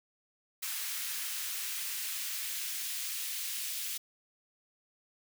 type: noise with high-pass filter sweep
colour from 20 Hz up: white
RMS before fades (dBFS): -37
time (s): 0.62-3.98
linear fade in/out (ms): 10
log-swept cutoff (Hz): 1600 to 2600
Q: 0.95
effects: none